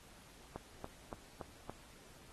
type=click train; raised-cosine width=1 ms; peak=-29 dBFS; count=5; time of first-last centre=0.56-1.696 s; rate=3.52 Hz; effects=pink hiss -60 dBFS RMS until 2.32 s + AAC 32 kbps